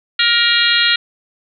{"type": "harmonic tone with a mistuned harmonic", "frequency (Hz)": 470.8, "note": "A#4", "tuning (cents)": 17, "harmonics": [3, 4, 5, 6, 7, 8, 9], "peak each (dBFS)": [-18, -18, -22, -19, -18, -20, -18], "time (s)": [0.19, 0.96], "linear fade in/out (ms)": 5, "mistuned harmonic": 9, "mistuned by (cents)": -43, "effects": []}